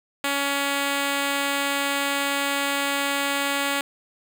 5% pulse tone, 280.6 Hz, C#4, 21 cents sharp, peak -11 dBFS, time 0.24-3.81 s, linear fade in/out 2 ms, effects none

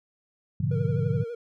sine chord, G# diminished seventh, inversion none, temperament equal, 103.83 / 123.47 / 146.83 / 174.61 Hz, G#2 / B2 / D3 / F3, 0 / 0 / 0 / 0 cents, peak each -29 / -28 / -27 / -31 dBFS, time 0.6-1.24 s, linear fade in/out 5 ms
triangle tone with vibrato, 468.5 Hz, A#4, 9 cents sharp, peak -30 dBFS, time 0.71-1.35 s, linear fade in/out 5 ms, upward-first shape sine, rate 12 Hz, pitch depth 54 cents each way
effects none

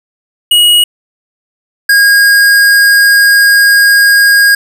square tone pair in turn, 2900 / 1630.6 Hz, F#7 / G#6, -35 / -32 cents, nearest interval minor seventh, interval 997 cents, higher first, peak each -4 dBFS, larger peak neither, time 0.51-0.84 / 1.89-4.55 s, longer second, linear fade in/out 5 ms, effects none

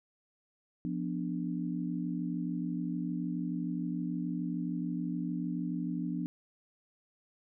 sine chord, B diminished, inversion second, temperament equal, 174.61 / 246.9 / 293.7 Hz, F3 / B3 / D4, 0 / 0 / 0 cents, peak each -35 / -37 / -37 dBFS, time 0.85-6.26 s, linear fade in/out 0 ms, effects none

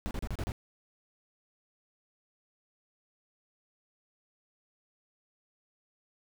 brown noise bursts, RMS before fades -34 dBFS, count 6, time 0.06-0.519 s, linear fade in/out 0 ms, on 49 ms, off 33 ms, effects none

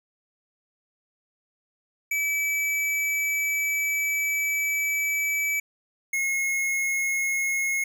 square tone pair in turn, 2300 / 2166 Hz, D7 / C#7, -37 / -41 cents, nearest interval minor second, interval 104 cents, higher first, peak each -24 / -24 dBFS, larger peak neither, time 2.11-5.6 / 6.13-7.84 s, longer first, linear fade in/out 5 ms, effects none

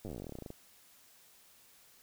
slowing click train, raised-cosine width 2 ms, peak -30 dBFS, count 22, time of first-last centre 0.05-0.504 s, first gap 9 ms, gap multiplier 1.08, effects white hiss -62 dBFS RMS until 2.02 s

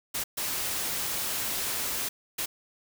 white noise bursts at uneven times, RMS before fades -31 dBFS, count 3, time 0.14-0.24 / 0.37-2.09 / 2.38-2.46 s, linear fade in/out 10 ms, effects none

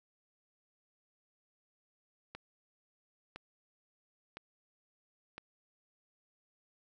click train, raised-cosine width 0.3 ms, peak -28 dBFS, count 4, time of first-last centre 2.35-5.38 s, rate 0.99 Hz, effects none

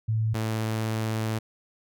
sine / sawtooth tone pair in turn, 110.5 / 110.5 Hz, A2 / A2, +8 / +8 cents, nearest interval unison, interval 0 cents, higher neither, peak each -22 dBFS, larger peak neither, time 0.08-0.34 / 0.34-1.39 s, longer second, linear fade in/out 10 ms, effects none

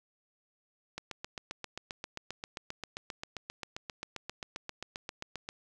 click train, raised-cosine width 0.2 ms, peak -21 dBFS, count 35, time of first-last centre 0.98-5.489 s, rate 7.54 Hz, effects none

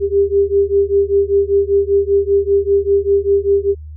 sine beating tone pair, 396 / 401.1 Hz, G4 / G4, +18 / +40 cents, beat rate 5.1 Hz, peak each -14 dBFS, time 0-3.75 s, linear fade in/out 50 ms, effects added 76 Hz sine -29 dBFS peak until 3.96 s

